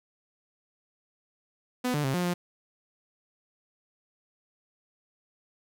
sawtooth tone with pitch steps, 249.9 / 147.8 / 134.1 / 178.1 / 176.4 Hz, B3 / D3 / C3 / F3 / F3, +21 / +11 / +43 / +34 / +18 cents, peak -22 dBFS, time 1.84-2.34 s, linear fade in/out 10 ms, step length 100 ms, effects none

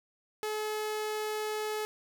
sawtooth tone, 427.9 Hz, A4, 48 cents flat, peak -28 dBFS, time 0.43-1.85 s, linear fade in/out 0 ms, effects none

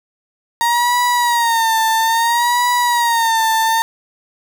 35% pulse tone with vibrato, 932.3 Hz, A#5, in tune, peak -11 dBFS, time 0.61-3.82 s, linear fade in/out 0 ms, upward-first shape sine, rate 0.6 Hz, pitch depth 81 cents each way, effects none

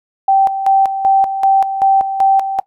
sine tone with tremolo, 778 Hz, G5, 13 cents flat, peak -7 dBFS, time 0.28-2.6 s, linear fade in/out 5 ms, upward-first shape square, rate 2.6 Hz, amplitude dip 65%, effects noise-tail reverb RT60 0.1 s tail -19 dB re dry

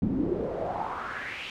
brown noise with band-pass filter sweep, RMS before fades -31 dBFS, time 0.02-1.5 s, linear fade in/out 2 ms, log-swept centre 210 to 3000 Hz, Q 3.9, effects none

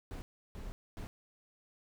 brown noise bursts at uneven times, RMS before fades -43 dBFS, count 3, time 0.11-0.22 / 0.55-0.72 / 0.97-1.07 s, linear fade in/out 0 ms, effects none

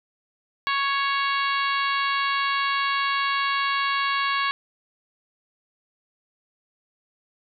harmonic tone, 555 Hz, C#5, 2 cents sharp, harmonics 2 / 3 / 4 / 5 / 6 / 7 / 8, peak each -24 / -28 / -30 / -32 / -34 / -35 / -36 dBFS, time 0.67-4.51 s, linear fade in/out 0 ms, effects none

